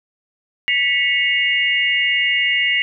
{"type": "tone cluster", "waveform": "sine", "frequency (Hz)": [1968, 2208, 2827], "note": ["B6", "C#7", "F7"], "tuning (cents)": [-7, -7, 20], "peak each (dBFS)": -19, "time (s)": [0.68, 2.82], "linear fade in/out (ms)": 0, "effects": []}